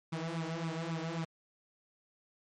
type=tone with flanger; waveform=sawtooth; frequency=163.9 Hz; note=E3; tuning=10 cents flat; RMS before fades=-37 dBFS; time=0.12-1.25 s; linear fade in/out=10 ms; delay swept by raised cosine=0.8 to 4.7 ms; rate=3.7 Hz; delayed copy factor=+0.8; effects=low-pass 6000 Hz 12 dB/octave + MP3 48 kbps